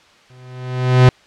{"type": "tone with exponential growth", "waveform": "45% pulse", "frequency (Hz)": 126.8, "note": "B2", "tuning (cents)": 46, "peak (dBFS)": -4, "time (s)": [0.3, 1.09], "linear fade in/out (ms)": 2, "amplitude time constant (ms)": 170, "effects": ["white hiss -49 dBFS RMS until 1.26 s", "low-pass 4000 Hz 12 dB/octave"]}